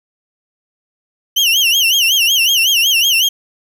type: tone with vibrato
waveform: 35% pulse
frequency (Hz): 2960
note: F#7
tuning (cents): 0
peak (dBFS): -8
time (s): 1.36-3.29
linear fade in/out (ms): 10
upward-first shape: sine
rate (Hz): 5.4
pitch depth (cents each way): 170
effects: none